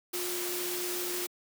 sine tone in noise, 356.1 Hz, F4, 34 cents sharp, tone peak -36 dBFS, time 0.13-1.27 s, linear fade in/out 10 ms, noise white, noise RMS -35 dBFS, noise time 0.13-1.27 s, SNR -4 dB, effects high-pass 200 Hz 12 dB/octave

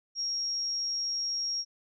sine tone, 5588 Hz, F8, in tune, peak -29 dBFS, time 0.15-1.65 s, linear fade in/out 50 ms, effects none

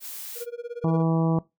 blue noise, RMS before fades -37 dBFS, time 0-0.46 s, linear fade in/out 50 ms
triangle tone with tremolo, 476.3 Hz, A#4, 37 cents sharp, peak -27 dBFS, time 0.35-1.04 s, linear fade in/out 50 ms, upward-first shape sine, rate 17 Hz, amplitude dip 100%
harmonic tone, 163.3 Hz, E3, 16 cents flat, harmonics 1 / 2 / 3 / 4 / 5 / 6 / 7, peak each -21 / -27 / -31 / -33 / -35 / -37 / -38 dBFS, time 0.84-1.39 s, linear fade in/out 2 ms
effects noise-tail reverb RT60 0.2 s tail -20 dB re dry

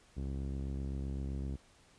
sawtooth tone with low-pass filter, 67.8 Hz, C#2, 38 cents flat, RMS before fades -38 dBFS, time 0.16-1.57 s, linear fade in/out 20 ms, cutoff 310 Hz, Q 1, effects pink hiss -64 dBFS RMS until 1.98 s + resampled to 22050 Hz

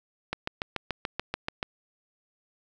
click train, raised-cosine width 0.3 ms, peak -13 dBFS, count 10, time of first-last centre 0.33-1.629 s, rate 6.93 Hz, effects none

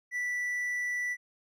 triangle tone, 1967 Hz, B6, 7 cents flat, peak -28 dBFS, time 0.11-1.17 s, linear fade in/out 50 ms, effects none

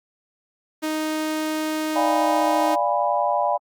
sawtooth tone, 311.1 Hz, D#4, in tune, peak -19 dBFS, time 0.82-2.76 s, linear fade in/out 20 ms
sine chord, D diminished seventh, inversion none, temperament equal with one note detuned, 587.3 / 698.5 / 819.2 / 987.8 Hz, D5 / F5 / Ab5 / Cb6, 0 / 0 / -24 / 0 cents, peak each -24 dBFS, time 1.95-3.58 s, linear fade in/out 20 ms
effects Opus 48 kbps

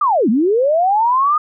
sine linear two-way sweep, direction down then up, 1244.5 to 200.4 to 1244.5 Hz, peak -11 dBFS, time 0.01-1.38 s, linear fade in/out 5 ms, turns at 0.29 s, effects none

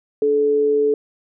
sine tone pair together, 291.7 / 432.7 Hz, D4 / A4, -12 / -29 cents, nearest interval perfect fifth, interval 683 cents, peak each -26 / -14 dBFS, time 0.22-0.94 s, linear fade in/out 2 ms, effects none

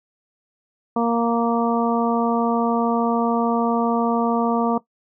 harmonic tone, 233.1 Hz, A#3, in tune, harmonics 1 / 2 / 3 / 4 / 5, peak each -20 / -23 / -25 / -26 / -27 dBFS, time 0.96-4.78 s, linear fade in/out 5 ms, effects noise-tail reverb RT60 0.1 s tail -17 dB re dry

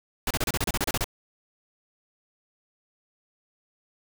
pink noise bursts, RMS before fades -26 dBFS, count 12, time 0.27-1.043 s, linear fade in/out 2 ms, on 36 ms, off 31 ms, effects none

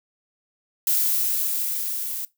violet noise with level ramp, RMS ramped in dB -20 to -30 dBFS, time 0.87-2.25 s, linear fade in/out 2 ms, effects noise-tail reverb RT60 0.2 s tail -21 dB re dry

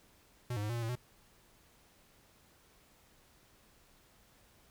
square tone with pitch steps, 122.6 / 103 / 105.7 / 118.4 / 117.7 / 113.3 / 123.7 Hz, B2 / G#2 / G#2 / A#2 / A#2 / A#2 / B2, -12 / -14 / +31 / +27 / +17 / -49 / +3 cents, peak -35 dBFS, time 0.5-0.955 s, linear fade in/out 5 ms, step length 65 ms, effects pink hiss -65 dBFS RMS until 4.7 s

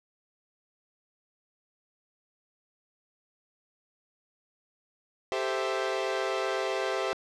sawtooth chord, A minor seventh, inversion third, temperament equal with one note detuned, 392 / 440 / 521.7 / 659.3 Hz, G4 / A4 / C5 / E5, 0 / 0 / -5 / 0 cents, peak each -28 / -33 / -29 / -30 dBFS, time 5.32-7.13 s, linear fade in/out 0 ms, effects low-pass 5000 Hz 12 dB/octave

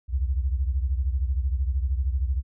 sine beating tone pair, 63.4 / 76.4 Hz, B1 / D#2, +46 / -31 cents, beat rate 13 Hz, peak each -23 / -28 dBFS, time 0.08-2.43 s, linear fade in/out 50 ms, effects none

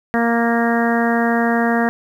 harmonic tone, 233.1 Hz, A#3, in tune, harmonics 1 / 2 / 3 / 4 / 5 / 6 / 7 / 8, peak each -17 / -22 / -21 / -27 / -28 / -29 / -25 / -25 dBFS, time 0.14-1.89 s, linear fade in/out 0 ms, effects 8-bit

